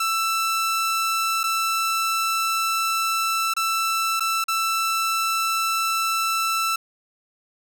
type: tone with dropouts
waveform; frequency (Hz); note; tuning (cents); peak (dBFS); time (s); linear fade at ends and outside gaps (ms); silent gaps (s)
sawtooth; 1329; E6; +14; -17; 0-6.76; 5; 1.433-1.438 / 3.538-3.565 / 4.197-4.205 / 4.441-4.482
effects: none